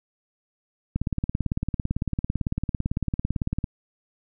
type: click train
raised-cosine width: 5 ms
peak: -12 dBFS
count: 49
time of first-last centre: 0.96-3.642 s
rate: 17.9 Hz
effects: none